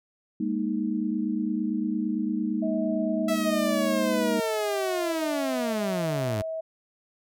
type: chord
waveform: sine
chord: Ab suspended second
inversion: none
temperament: equal with one note detuned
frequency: 204.3 / 233.1 / 311.1 Hz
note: Ab3 / Bb3 / Eb4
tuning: -28 / 0 / 0 cents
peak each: -29 dBFS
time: 0.4-4.4 s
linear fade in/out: 5 ms
type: tone with pitch glide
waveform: sine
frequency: 639 to 644.2 Hz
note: D#5 to E5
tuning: +46 to -40 cents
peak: -29 dBFS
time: 2.62-6.61 s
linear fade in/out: 10 ms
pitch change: +14 cents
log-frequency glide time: 4.79-5 s
type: linear sweep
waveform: sawtooth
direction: down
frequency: 661 to 98 Hz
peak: -23 dBFS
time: 3.28-6.42 s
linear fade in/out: 5 ms
effects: none